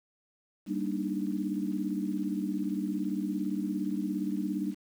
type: chord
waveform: sine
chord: Eb major seventh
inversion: first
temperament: equal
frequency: 196 / 233.1 / 293.7 / 311.1 Hz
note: G3 / Bb3 / D4 / Eb4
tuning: 0 / 0 / 0 / 0 cents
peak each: -33 / -37 / -34 / -36 dBFS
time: 0.66-4.75 s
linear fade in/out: 50 ms
effects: 9-bit